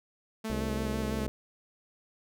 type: tone with vibrato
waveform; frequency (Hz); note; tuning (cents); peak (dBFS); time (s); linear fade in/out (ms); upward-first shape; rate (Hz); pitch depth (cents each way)
sawtooth; 218; A3; -16; -29; 0.44-1.27; 10; square; 6; 20
type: harmonic tone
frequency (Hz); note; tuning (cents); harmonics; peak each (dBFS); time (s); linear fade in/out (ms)
65.41; C2; 0; 1 / 2 / 3 / 4 / 5 / 6 / 7 / 8 / 9; -36 / -39 / -41 / -42 / -43 / -44 / -44 / -45 / -46; 0.5-1.28; 0
effects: none